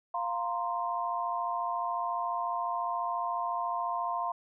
sine chord, F suspended fourth, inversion none, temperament equal, 698.5 / 932.3 / 1046.5 Hz, F5 / Bb5 / C6, 0 / 0 / 0 cents, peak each -34 / -35 / -33 dBFS, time 0.14-4.32 s, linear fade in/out 5 ms, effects none

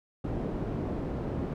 white low-pass noise, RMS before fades -33 dBFS, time 0.24-1.54 s, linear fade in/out 5 ms, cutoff 330 Hz, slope 12 dB/octave, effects none

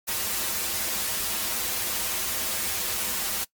white noise with comb filter, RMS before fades -28 dBFS, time 0.07-3.45 s, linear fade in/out 20 ms, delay 7 ms, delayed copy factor -0.9, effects noise-tail reverb RT60 0.1 s tail -21 dB re dry + MP3 96 kbps

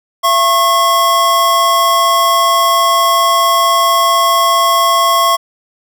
square tone pair together, 675 / 1090.2 Hz, E5 / C#6, +41 / -29 cents, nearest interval minor sixth, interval 830 cents, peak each -16 / -10 dBFS, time 0.23-5.37 s, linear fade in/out 20 ms, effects none

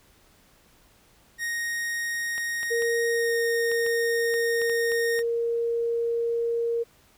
45% pulse tone with pitch glide, 1866 to 1848.8 Hz, A#6 to A#6, +1 to -15 cents, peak -27 dBFS, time 1.38-5.23 s, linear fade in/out 50 ms, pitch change -16 cents, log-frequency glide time 3.08-3.35 s
clicks, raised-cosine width 0.3 ms, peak -23 dBFS, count 10, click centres 2.38 / 2.631 / 2.822 / 3.716 / 3.864 / 4.34 / 4.617 / 4.697 / 4.919 / 5.191 s
sine tone, 466.2 Hz, A#4, in tune, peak -23 dBFS, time 2.7-6.84 s, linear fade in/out 20 ms
effects pink hiss -59 dBFS RMS until 7.17 s

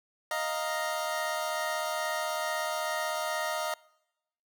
25% pulse chord, Eb suspended second, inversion none, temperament equal, 622.3 / 698.5 / 932.3 Hz, Eb5 / F5 / Bb5, 0 / 0 / 0 cents, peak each -29 / -32 / -32 dBFS, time 0.31-3.74 s, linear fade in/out 2 ms, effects noise-tail reverb RT60 0.9 s tail -24 dB re dry

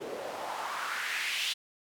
white noise with band-pass filter sweep, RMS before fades -35 dBFS, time 0-1.54 s, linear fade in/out 20 ms, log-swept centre 400 to 3300 Hz, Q 2.6, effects none

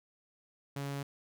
sawtooth tone, 140.3 Hz, C#3, 21 cents sharp, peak -32 dBFS, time 0.76-1.03 s, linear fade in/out 5 ms, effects none

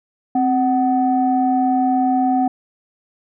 sine tone pair together, 261.6 / 748.1 Hz, C4 / F#5, 0 / +19 cents, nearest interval octave + tritone, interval 1819 cents, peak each -16 / -16 dBFS, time 0.35-2.48 s, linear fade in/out 5 ms, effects tanh soft clip ceiling -6 dBFS

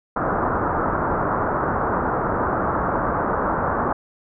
white low-pass noise, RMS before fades -22 dBFS, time 0.16-3.93 s, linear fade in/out 5 ms, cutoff 1400 Hz, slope 48 dB/octave, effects none

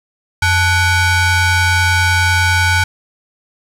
30% pulse ring-modulated tone, 784 Hz, G5, in tune, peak -5 dBFS, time 0.42-2.84 s, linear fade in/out 5 ms, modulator 695 Hz, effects low-pass 10000 Hz 12 dB/octave + 7-bit

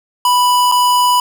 square tone with dropouts, 987.8 Hz, B5, in tune, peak -10 dBFS, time 0.25-1.2 s, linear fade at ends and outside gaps 2 ms, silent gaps 0.716-0.721 s, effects none

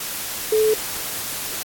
sine tone in noise, 434 Hz, A4, 24 cents flat, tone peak -14 dBFS, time 0.52-0.74 s, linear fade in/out 5 ms, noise white, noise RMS -28 dBFS, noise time 0-1.63 s, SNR +11 dB, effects AAC 64 kbps

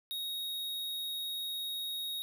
square tone, 3759 Hz, A#7, 14 cents sharp, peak -36 dBFS, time 0.11-2.22 s, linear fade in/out 0 ms, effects none

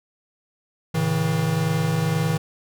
square chord, A major, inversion none, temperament equal with one note detuned, 110 / 138.59 / 160.58 Hz, A2 / C#3 / E3, 0 / 0 / -45 cents, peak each -28 / -28 / -22 dBFS, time 0.94-2.38 s, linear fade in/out 10 ms, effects none

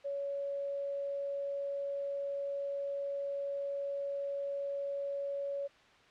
sine tone, 561 Hz, C#5, 21 cents sharp, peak -34 dBFS, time 0.04-5.68 s, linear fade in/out 20 ms, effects white hiss -61 dBFS RMS until 6.1 s + low-pass 3000 Hz 12 dB/octave

